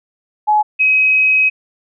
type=tone pair in turn; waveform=sine; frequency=847 / 2538 Hz; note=G#5 / D#7; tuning=+34 / +34 cents; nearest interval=octave + perfect fifth; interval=1900 cents; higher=second; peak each=-9 dBFS; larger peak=neither; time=0.47-0.63 / 0.79-1.5 s; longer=second; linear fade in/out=20 ms; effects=none